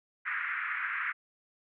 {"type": "band-pass noise", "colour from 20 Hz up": "pink", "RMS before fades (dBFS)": -34, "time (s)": [0.25, 1.13], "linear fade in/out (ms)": 20, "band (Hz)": [1300, 2200], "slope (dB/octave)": 48, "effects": []}